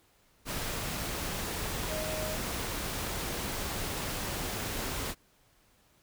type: tone in noise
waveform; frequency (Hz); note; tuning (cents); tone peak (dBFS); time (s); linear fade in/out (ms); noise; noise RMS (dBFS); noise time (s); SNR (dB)
sine; 623; D#5; +2; -36; 1.87-2.36; 50; pink; -35; 0.45-5.15; -4
effects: pink hiss -66 dBFS RMS until 6.02 s